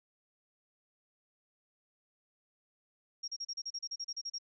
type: tone bursts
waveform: sine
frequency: 5588 Hz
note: F8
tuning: in tune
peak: -36 dBFS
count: 14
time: 3.23-4.385 s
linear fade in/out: 10 ms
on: 50 ms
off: 35 ms
effects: none